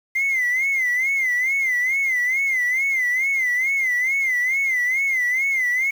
sine tone with vibrato, 2074 Hz, C7, 16 cents flat, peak -16 dBFS, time 0.15-5.91 s, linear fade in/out 10 ms, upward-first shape sine, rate 2.3 Hz, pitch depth 110 cents each way, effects tanh soft clip ceiling -16 dBFS + 7-bit

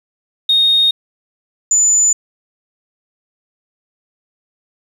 sine tone pair in turn, 3711 / 7005 Hz, A#7 / A8, -9 / -9 cents, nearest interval major seventh, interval 1100 cents, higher second, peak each -8 dBFS, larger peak neither, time 0.49-0.91 / 1.71-2.13 s, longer neither, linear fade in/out 5 ms, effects tanh soft clip ceiling -4 dBFS + 7-bit

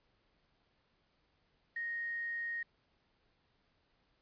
sine tone with quantisation, 1864.7 Hz, A#6, in tune, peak -36 dBFS, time 1.76-2.63 s, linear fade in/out 5 ms, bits 10, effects pink hiss -75 dBFS RMS until 4.21 s + resampled to 11025 Hz

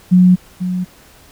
sine tone with echo, 181.8 Hz, F#3, 30 cents flat, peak -5 dBFS, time 0.11-0.36 s, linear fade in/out 20 ms, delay 490 ms, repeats 1, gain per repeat -11 dB, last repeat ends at 0.85 s, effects pink hiss -45 dBFS RMS until 1.31 s

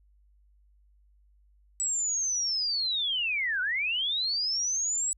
sine linear two-way sweep, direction down then up, 7880 to 1440 to 7880 Hz, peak -26 dBFS, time 1.8-5.13 s, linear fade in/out 0 ms, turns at 3.61 s, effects added 50 Hz sine -59 dBFS peak until 5.17 s

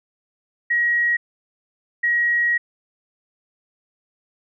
sine tone bursts at uneven times, 1900 Hz, A#6, 33 cents sharp, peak -16 dBFS, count 2, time 0.7-1.17 / 2.03-2.58 s, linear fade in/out 10 ms, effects none

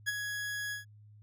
40% pulse tone with ADSR envelope, 1671 Hz, G#6, 10 cents sharp, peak -27 dBFS, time 0.06-0.85 s, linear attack 26 ms, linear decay 24 ms, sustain -7 dB, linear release 130 ms, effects added 105 Hz sine -53 dBFS peak until 1.22 s

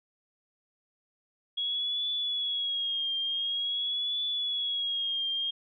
sine tone with vibrato, 3322 Hz, G#7, in tune, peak -28 dBFS, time 1.57-5.51 s, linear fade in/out 10 ms, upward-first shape triangle, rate 0.47 Hz, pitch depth 71 cents each way, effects none

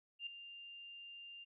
sine tone with ADSR envelope, 2794 Hz, F7, in tune, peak -39 dBFS, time 0.19-1.45 s, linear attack 76 ms, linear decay 5 ms, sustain -11 dB, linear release 22 ms, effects none

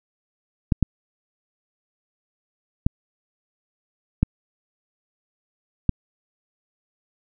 clicks, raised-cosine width 5 ms, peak -4 dBFS, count 5, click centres 0.722 / 0.827 / 2.865 / 4.23 / 5.893 s, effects none

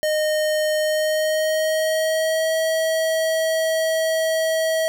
square tone with pitch glide, 615 to 642.6 Hz, D#5 to E5, -20 to -44 cents, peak -19 dBFS, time 0.03-4.88 s, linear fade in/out 0 ms, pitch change +76 cents, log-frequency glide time 0.77-2.57 s, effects none

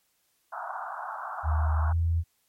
pink band-pass noise, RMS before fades -36 dBFS, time 0.52-1.93 s, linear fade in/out 10 ms, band 660 to 1500 Hz, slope 96 dB/octave
sine tone with pitch glide, 77.78 to 83.36 Hz, D#2 to E2, 0 to +20 cents, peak -22 dBFS, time 1.43-2.24 s, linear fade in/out 50 ms, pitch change +120 cents, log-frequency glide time 1.87-1.93 s
effects white hiss -71 dBFS RMS until 2.48 s + MP3 64 kbps

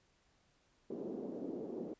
white band-pass noise, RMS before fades -43 dBFS, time 0.9-1.94 s, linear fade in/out 5 ms, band 220 to 420 Hz, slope 24 dB/octave, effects pink hiss -73 dBFS RMS until 1.99 s + resampled to 16000 Hz

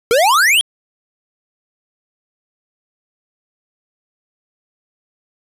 square exponential sweep, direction up, 440 to 3348 Hz, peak -10 dBFS, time 0.11-0.61 s, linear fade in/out 0 ms, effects resampled to 32000 Hz

